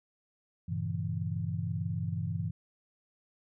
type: chord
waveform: sine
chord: G diminished seventh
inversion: none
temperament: equal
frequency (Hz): 98 / 116.54 / 138.59 / 164.81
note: G2 / Bb2 / Db3 / Fb3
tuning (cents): 0 / 0 / 0 / 0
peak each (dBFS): -35 / -38 / -39 / -35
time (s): 0.68-2.51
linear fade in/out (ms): 10
effects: none